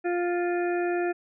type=harmonic tone; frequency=350.6 Hz; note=F4; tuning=7 cents sharp; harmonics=1 / 2 / 4 / 5 / 6 / 7; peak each=-25 / -31 / -38 / -37 / -51 / -41 dBFS; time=0.04-1.13 s; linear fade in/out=20 ms; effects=none